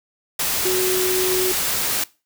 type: tone in noise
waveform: sine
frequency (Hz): 370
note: F#4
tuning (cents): 0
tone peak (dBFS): -19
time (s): 0.65-1.52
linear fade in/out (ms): 5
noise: white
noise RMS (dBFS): -22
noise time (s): 0.39-2.04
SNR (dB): 0
effects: noise-tail reverb RT60 0.3 s tail -21 dB re dry